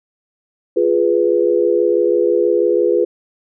sine chord, F diminished, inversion none, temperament equal, 349.2 / 415.3 / 493.9 Hz, F4 / Ab4 / Cb5, 0 / 0 / 0 cents, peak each -16 dBFS, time 0.76-3.05 s, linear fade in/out 10 ms, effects none

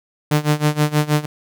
sawtooth tone with tremolo, 150.1 Hz, D3, 38 cents sharp, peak -8 dBFS, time 0.31-1.26 s, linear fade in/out 5 ms, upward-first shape sine, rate 6.3 Hz, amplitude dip 90%, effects none

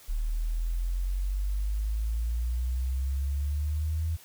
sine exponential sweep, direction up, 37.3 to 82.41 Hz, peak -26 dBFS, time 0.08-4.17 s, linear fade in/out 20 ms, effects white hiss -53 dBFS RMS until 4.24 s

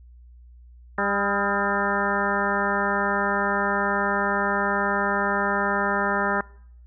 harmonic tone with a mistuned harmonic, 200 Hz, G3, 35 cents sharp, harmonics 1 / 2 / 3 / 4 / 5 / 6 / 7 / 8 / 9, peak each -30 / -30 / -30 / -30 / -30 / -30 / -30 / -30 / -30 dBFS, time 0.98-6.41 s, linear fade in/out 2 ms, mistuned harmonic 6, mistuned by +86 cents, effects noise-tail reverb RT60 0.7 s tail -24 dB re dry + added 60 Hz sine -45 dBFS peak until 6.86 s

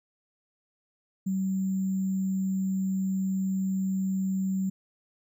sine tone with sample-and-hold, 190.5 Hz, G3, 49 cents flat, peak -25 dBFS, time 1.26-4.7 s, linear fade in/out 10 ms, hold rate 7350 Hz, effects none

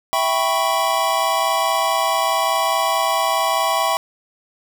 square chord, C# half-diminished seventh, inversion first, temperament equal, 659.3 / 784 / 987.8 / 1108.7 Hz, E5 / G5 / B5 / C#6, 0 / 0 / 0 / 0 cents, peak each -23 dBFS, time 0.13-3.97 s, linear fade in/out 0 ms, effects none

